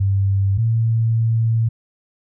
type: tone pair in turn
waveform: sine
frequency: 98 / 113.62 Hz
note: G2 / A#2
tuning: 0 / -44 cents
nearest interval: minor third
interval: 256 cents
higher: second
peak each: -14 dBFS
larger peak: neither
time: 0-0.58 / 0.58-1.69 s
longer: second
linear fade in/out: 10 ms
effects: none